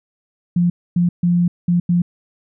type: tone bursts at uneven times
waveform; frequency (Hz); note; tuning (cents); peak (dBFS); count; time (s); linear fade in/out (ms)
sine; 174.61; F3; 0; -12; 5; 0.56-0.7 / 0.96-1.09 / 1.23-1.48 / 1.68-1.8 / 1.89-2.02; 5
effects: none